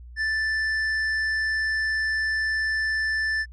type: tone with hard clipping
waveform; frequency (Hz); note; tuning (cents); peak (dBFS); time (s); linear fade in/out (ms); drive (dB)
triangle; 1761; A6; +1; -24; 0.16-3.46; 50; 10
effects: added 60 Hz sine -40 dBFS peak until 3.52 s + low-pass 8000 Hz 12 dB/octave